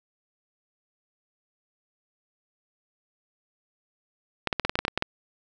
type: clicks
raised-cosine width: 0.3 ms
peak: -8 dBFS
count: 11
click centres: 4.473 / 4.528 / 4.597 / 4.65 / 4.695 / 4.755 / 4.79 / 4.851 / 4.881 / 4.976 / 5.024 s
effects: none